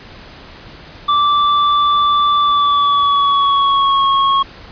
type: tone with pitch glide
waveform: square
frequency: 1168 to 1096.1 Hz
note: D6 to C#6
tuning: -10 to -20 cents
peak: -11 dBFS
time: 1.08-4.43 s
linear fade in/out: 10 ms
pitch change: -110 cents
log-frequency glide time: 2.4-4.05 s
effects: pink hiss -37 dBFS RMS until 4.71 s + resampled to 11025 Hz